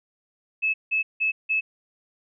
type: tone bursts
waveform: sine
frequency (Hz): 2599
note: E7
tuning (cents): -25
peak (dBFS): -20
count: 4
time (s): 0.62-1.61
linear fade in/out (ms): 20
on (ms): 120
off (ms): 170
effects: none